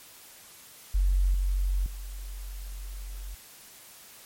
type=tone with level steps; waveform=sine; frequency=46.35 Hz; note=F#1; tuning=4 cents sharp; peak=-20 / -23 / -35 dBFS; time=0.94-3.35 s; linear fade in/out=10 ms; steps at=1.34 / 1.86 s; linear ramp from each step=2 ms; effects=white hiss -50 dBFS RMS until 4.25 s + MP3 64 kbps